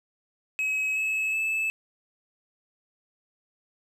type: tone with pitch steps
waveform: triangle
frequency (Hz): 2556 / 2586 / 2616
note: D#7 / E7 / E7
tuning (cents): +46 / -34 / -14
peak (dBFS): -23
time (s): 0.59-1.7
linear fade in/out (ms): 0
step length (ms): 370
effects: none